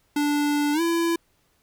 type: tone with pitch glide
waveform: square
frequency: 292.4 to 335.9 Hz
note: D4 to E4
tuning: -7 to +33 cents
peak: -21 dBFS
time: 0.16-1.16 s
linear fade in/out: 5 ms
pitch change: +240 cents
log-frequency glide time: 0.73-0.81 s
effects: pink hiss -66 dBFS RMS until 1.62 s